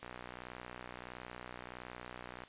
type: click train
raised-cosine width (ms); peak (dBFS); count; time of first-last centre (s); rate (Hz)
0.5; -30; 149; 0.03-2.437; 61.5
effects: white hiss -58 dBFS RMS until 2.48 s + resampled to 8000 Hz